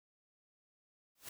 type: noise with exponential growth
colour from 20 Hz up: white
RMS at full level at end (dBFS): -42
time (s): 1.15-1.29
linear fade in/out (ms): 5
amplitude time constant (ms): 29
effects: none